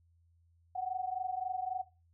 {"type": "tone pair together", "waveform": "sine", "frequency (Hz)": [735.3, 759], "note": ["F#5", "F#5"], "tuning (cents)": [-11, 44], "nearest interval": "minor second", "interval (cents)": 55, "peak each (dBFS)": [-35, -38], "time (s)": [0.75, 1.82], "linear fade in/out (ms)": 10, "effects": ["noise-tail reverb RT60 0.3 s tail -18 dB re dry", "added 84 Hz sine -65 dBFS peak until 2.13 s"]}